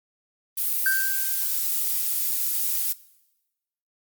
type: noise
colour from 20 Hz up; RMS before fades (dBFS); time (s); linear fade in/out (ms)
violet; -25; 0.57-2.93; 10
type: tone with exponential decay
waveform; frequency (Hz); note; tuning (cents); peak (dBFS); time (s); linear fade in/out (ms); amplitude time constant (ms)
triangle; 1564; G6; -4; -16; 0.86-1.6; 2; 160
effects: noise-tail reverb RT60 1.0 s tail -20 dB re dry + Opus 32 kbps